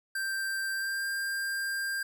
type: tone with pitch glide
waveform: square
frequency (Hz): 1573 to 1593.1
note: G6 to G6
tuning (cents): +6 to +28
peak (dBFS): -31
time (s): 0.15-2.03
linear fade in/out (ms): 5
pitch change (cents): +22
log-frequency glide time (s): 0.72-1.07
effects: none